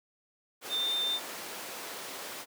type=tone in noise; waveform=sine; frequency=3598 Hz; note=A7; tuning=38 cents sharp; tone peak=-28 dBFS; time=0.69-1.2 s; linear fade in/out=50 ms; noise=pink; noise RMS=-39 dBFS; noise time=0.61-2.46 s; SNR=+8 dB; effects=high-pass 400 Hz 12 dB/octave